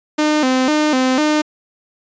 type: tone with vibrato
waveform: sawtooth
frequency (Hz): 280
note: C#4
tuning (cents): +18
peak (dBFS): -9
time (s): 0.18-1.42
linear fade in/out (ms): 10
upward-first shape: square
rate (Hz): 2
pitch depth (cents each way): 140
effects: resampled to 16000 Hz